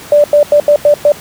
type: tone bursts at uneven times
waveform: sine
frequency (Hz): 587.3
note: D5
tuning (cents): 0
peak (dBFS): -3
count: 6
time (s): 0.12-0.24 / 0.33-0.43 / 0.52-0.6 / 0.68-0.76 / 0.85-0.94 / 1.05-1.12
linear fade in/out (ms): 2
effects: pink hiss -31 dBFS RMS until 1.2 s + high-pass 100 Hz 12 dB/octave